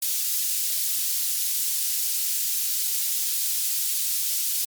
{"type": "high-pass noise", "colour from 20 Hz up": "white", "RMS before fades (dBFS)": -25, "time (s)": [0.02, 4.65], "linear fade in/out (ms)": 5, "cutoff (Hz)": 4400, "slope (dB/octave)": 12, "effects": ["MP3 96 kbps"]}